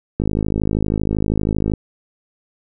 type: click train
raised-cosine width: 3 ms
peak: -6 dBFS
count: 82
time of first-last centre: 0.2-1.737 s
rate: 52.7 Hz
effects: none